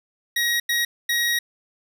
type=tone bursts at uneven times; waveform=25% pulse; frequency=1894 Hz; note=A#6; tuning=27 cents sharp; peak=-16 dBFS; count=3; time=0.36-0.6 / 0.69-0.85 / 1.09-1.39 s; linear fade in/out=5 ms; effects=none